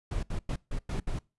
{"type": "noise bursts at uneven times", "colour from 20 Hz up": "brown", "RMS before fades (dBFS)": -31, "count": 6, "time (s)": [[0.11, 0.23], [0.3, 0.39], [0.49, 0.56], [0.71, 0.79], [0.89, 1], [1.07, 1.19]], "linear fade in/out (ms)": 5, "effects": ["noise-tail reverb RT60 0.3 s tail -24 dB re dry", "resampled to 24000 Hz"]}